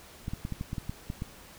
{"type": "clicks", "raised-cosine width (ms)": 5, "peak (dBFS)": -21, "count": 10, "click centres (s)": [0.281, 0.335, 0.451, 0.523, 0.611, 0.731, 0.782, 0.895, 1.101, 1.221], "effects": ["pink hiss -51 dBFS RMS until 1.58 s"]}